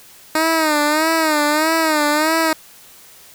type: tone with vibrato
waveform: 10% pulse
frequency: 310 Hz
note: D#4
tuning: 6 cents flat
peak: -6 dBFS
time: 0.35-2.53 s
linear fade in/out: 2 ms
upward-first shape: sine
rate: 1.6 Hz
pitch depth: 90 cents each way
effects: white hiss -44 dBFS RMS until 3.34 s